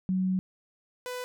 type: tone pair in turn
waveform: sine / sawtooth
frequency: 186.6 / 498.2 Hz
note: F#3 / B4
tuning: +15 / +15 cents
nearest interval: octave + perfect fourth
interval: 1700 cents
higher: second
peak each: -24 / -30 dBFS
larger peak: first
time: 0.09-0.39 / 1.06-1.24 s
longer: first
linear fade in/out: 0 ms
effects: none